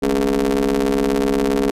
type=ring-modulated tone; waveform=30% pulse; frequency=67.5 Hz; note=C#2; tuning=45 cents flat; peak=-10 dBFS; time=0.02-1.71 s; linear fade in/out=10 ms; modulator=346 Hz; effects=resampled to 32000 Hz